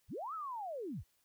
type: linear two-way sweep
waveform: sine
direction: up then down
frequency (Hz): 32.18 to 1338 to 32.18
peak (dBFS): -39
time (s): 0.08-1.04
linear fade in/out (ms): 50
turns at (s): 0.34
effects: white hiss -75 dBFS RMS until 1.24 s